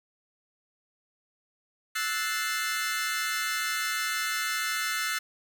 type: chord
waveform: sawtooth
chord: F# half-diminished seventh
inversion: third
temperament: equal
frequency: 1318.5 / 1480 / 1760 / 2093 Hz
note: E6 / F#6 / A6 / C7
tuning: 0 / 0 / 0 / 0 cents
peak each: -30 dBFS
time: 1.95-5.19 s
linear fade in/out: 10 ms
effects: none